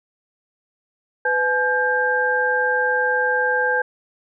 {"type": "tone cluster", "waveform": "sine", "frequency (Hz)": [499.8, 852, 1590], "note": ["B4", "G#5", "G6"], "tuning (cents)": [21, 44, 24], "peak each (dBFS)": [-22, -24, -19], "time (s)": [1.25, 3.82], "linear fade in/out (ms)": 5, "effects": []}